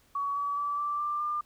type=tone with pitch steps; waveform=sine; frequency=1128 / 1141.8 / 1155.7 / 1169.8 / 1184.1 / 1198.5 Hz; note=C#6 / D6 / D6 / D6 / D6 / D6; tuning=+30 / -49 / -28 / -7 / +14 / +35 cents; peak=-28 dBFS; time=0.15-1.41 s; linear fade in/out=5 ms; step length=210 ms; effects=pink hiss -64 dBFS RMS until 1.45 s